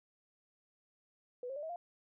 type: tone with pitch steps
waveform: sine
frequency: 493.9 / 538.6 / 587.3 / 640.5 / 698.5 Hz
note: B4 / C#5 / D5 / E5 / F5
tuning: 0 / -50 / 0 / -50 / 0 cents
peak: -39 dBFS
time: 1.43-1.76 s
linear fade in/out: 2 ms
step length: 66 ms
effects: none